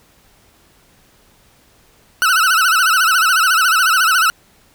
40% pulse tone with vibrato, 1396.9 Hz, F6, in tune, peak -10 dBFS, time 2.22-4.3 s, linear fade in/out 0 ms, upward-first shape sine, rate 14 Hz, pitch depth 150 cents each way, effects pink hiss -52 dBFS RMS until 4.74 s

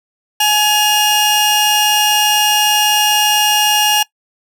sawtooth tone pair together, 843 / 2836 Hz, G#5 / F7, +26 / +26 cents, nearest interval octave + major sixth, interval 2100 cents, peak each -10 dBFS, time 0.4-4.03 s, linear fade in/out 5 ms, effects noise-tail reverb RT60 0.1 s tail -20 dB re dry

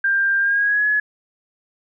sine tone with pitch glide, 1591 to 1695.4 Hz, G6 to G#6, +25 to +35 cents, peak -15 dBFS, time 0.04-1 s, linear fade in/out 5 ms, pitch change +110 cents, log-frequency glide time 0.39-0.87 s, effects none

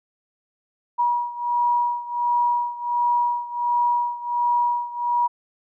sine beating tone pair, 961 / 962.4 Hz, B5 / B5, -48 / -45 cents, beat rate 1.4 Hz, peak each -21 / -24 dBFS, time 0.98-5.28 s, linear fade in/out 20 ms, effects none

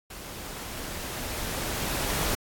pink noise with level ramp, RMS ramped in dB -41 to -27 dBFS, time 0.1-2.35 s, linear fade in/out 5 ms, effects AAC 64 kbps

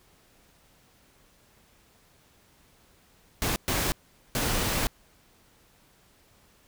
pink noise bursts at uneven times, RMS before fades -27 dBFS, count 3, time 3.42-3.56 / 3.68-3.92 / 4.35-4.87 s, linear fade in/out 0 ms, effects pink hiss -61 dBFS RMS until 6.67 s

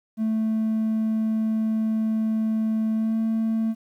triangle tone with pitch glide, 220 to 223.2 Hz, A3 to A3, 0 to +25 cents, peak -18 dBFS, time 0.17-3.75 s, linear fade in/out 50 ms, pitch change +25 cents, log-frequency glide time 2.94-3.17 s, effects tanh soft clip ceiling -15 dBFS + 10-bit

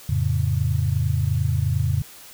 sine chord, F augmented, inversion none, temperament equal, 87.31 / 110 / 138.59 Hz, F2 / A2 / C#3, 0 / 0 / 0 cents, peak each -23 dBFS, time 0.09-2.02 s, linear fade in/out 5 ms, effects white hiss -44 dBFS RMS until 2.33 s

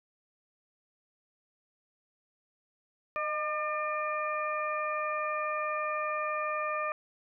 harmonic tone with a mistuned harmonic, 601 Hz, D5, 40 cents sharp, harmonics 1 / 2 / 3 / 4, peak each -35 / -32 / -40 / -39 dBFS, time 3.16-6.92 s, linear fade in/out 0 ms, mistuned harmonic 1, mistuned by +35 cents, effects none

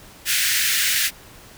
pink high-pass noise, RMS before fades -20 dBFS, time 0.25-1.11 s, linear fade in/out 50 ms, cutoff 1600 Hz, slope 48 dB/octave, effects pink hiss -45 dBFS RMS until 1.57 s

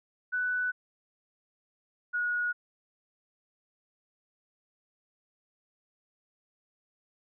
sine tone pair in turn, 1490 / 1452.6 Hz, F#6 / F#6, +12 / -32 cents, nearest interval unison, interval 44 cents, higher first, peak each -27 / -27 dBFS, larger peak neither, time 0.32-0.72 / 2.13-2.53 s, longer neither, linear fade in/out 20 ms, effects none

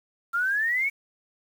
sine exponential sweep, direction up, 1361 to 2269 Hz, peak -22 dBFS, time 0.33-0.9 s, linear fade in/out 20 ms, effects 8-bit

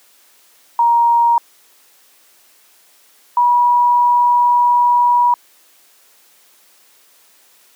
sine tone pair in turn, 940 / 968.1 Hz, A#5 / B5, +14 / -35 cents, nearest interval minor second, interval 51 cents, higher second, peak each -9 dBFS, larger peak neither, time 0.79-1.38 / 3.37-5.34 s, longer second, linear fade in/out 2 ms, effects white hiss -51 dBFS RMS until 7.75 s + high-pass 300 Hz 12 dB/octave

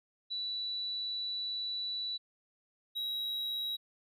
sine / triangle tone pair in turn, 3951 / 3854 Hz, B7 / B7, 0 / -43 cents, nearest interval unison, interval 43 cents, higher first, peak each -34 / -32 dBFS, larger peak second, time 0.3-2.18 / 2.95-3.77 s, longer first, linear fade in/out 20 ms, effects none

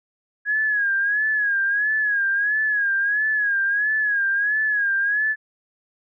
sine tone with vibrato, 1661.2 Hz, G#6, in tune, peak -18 dBFS, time 0.45-5.36 s, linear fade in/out 50 ms, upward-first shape sine, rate 1.5 Hz, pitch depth 82 cents each way, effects none

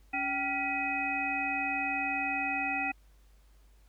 harmonic tone with a mistuned harmonic, 280 Hz, C#4, 18 cents sharp, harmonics 1 / 3 / 5 / 7 / 9, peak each -39 / -34 / -42 / -38 / -32 dBFS, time 0.13-2.92 s, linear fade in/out 10 ms, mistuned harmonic 3, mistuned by -140 cents, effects added 50 Hz sine -57 dBFS peak until 3.88 s + pink hiss -69 dBFS RMS until 3.88 s

